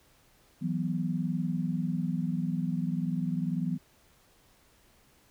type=chord; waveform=sine; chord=E suspended second; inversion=none; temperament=equal; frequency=164.81 / 185 / 246.9 Hz; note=E3 / F#3 / B3; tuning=0 / 0 / 0 cents; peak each=-31 / -32 / -34 dBFS; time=0.61-3.78 s; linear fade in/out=20 ms; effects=pink hiss -63 dBFS RMS until 5.3 s